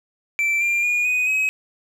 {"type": "tone with pitch steps", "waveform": "triangle", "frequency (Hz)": [2336, 2386, 2438, 2491, 2544], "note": ["D7", "D7", "D#7", "D#7", "D#7"], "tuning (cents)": [-10, 27, -36, 1, 38], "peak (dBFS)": -16, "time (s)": [0.39, 1.49], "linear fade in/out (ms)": 0, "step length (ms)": 220, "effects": []}